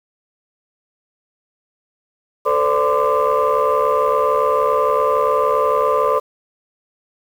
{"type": "tone cluster", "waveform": "sine", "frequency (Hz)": [441.4, 512, 579, 1026, 1182], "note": ["A4", "C5", "D5", "C6", "D6"], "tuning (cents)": [5, -38, -25, -34, 11], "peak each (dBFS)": -19, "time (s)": [2.45, 6.2], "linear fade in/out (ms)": 20, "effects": ["tanh soft clip ceiling -7 dBFS", "7-bit"]}